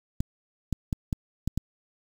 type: clicks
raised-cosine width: 5 ms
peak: -14 dBFS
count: 6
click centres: 0.205 / 0.727 / 0.928 / 1.128 / 1.476 / 1.576 s
effects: 7-bit